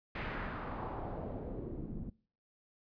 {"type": "noise with low-pass filter sweep", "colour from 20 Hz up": "pink", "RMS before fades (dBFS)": -41, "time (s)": [0.15, 2.1], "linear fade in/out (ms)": 5, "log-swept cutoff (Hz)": [2300, 220], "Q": 1.6, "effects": ["noise-tail reverb RT60 0.4 s tail -21 dB re dry", "resampled to 11025 Hz"]}